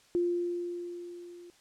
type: tone with level ramp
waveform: sine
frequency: 349.2 Hz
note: F4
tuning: in tune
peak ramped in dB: -24 to -47 dBFS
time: 0.15-1.5 s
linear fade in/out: 0 ms
effects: white hiss -62 dBFS RMS until 1.6 s + low-pass 8000 Hz 12 dB/octave